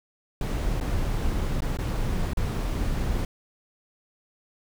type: noise with dropouts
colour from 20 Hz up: brown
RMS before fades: -26 dBFS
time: 0.41-3.25 s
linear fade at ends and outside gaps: 2 ms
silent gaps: 0.801-0.81 / 1.606-1.62 / 1.772-1.787 / 2.334-2.371 s
effects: none